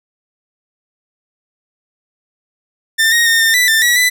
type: tone with pitch steps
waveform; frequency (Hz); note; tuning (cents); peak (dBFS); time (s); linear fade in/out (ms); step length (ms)
sawtooth; 1794 / 1870 / 1830 / 1808 / 1979 / 1787 / 1931 / 1994; A6 / A#6 / A#6 / A6 / B6 / A6 / B6 / B6; +33 / +5 / -32 / +47 / +3 / +26 / -39 / +16; -6; 2.98-4.1; 20; 140
effects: none